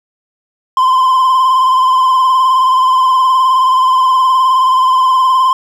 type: tone with vibrato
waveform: triangle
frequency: 1034 Hz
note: C6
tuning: 21 cents flat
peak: -5 dBFS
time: 0.77-5.53 s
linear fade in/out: 2 ms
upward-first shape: sine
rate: 19 Hz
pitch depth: 43 cents each way
effects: none